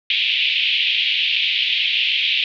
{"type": "band-pass noise", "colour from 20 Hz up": "white", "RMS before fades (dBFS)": -19, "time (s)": [0.1, 2.44], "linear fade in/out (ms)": 2, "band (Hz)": [2400, 3500], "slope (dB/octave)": 48, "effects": []}